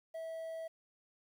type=tone with quantisation; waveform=triangle; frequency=651 Hz; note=E5; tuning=22 cents flat; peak=-38 dBFS; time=0.14-0.68 s; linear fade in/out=10 ms; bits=11; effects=none